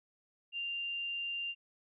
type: tone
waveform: sine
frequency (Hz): 2788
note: F7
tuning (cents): -4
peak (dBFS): -35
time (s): 0.52-1.55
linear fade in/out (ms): 50
effects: none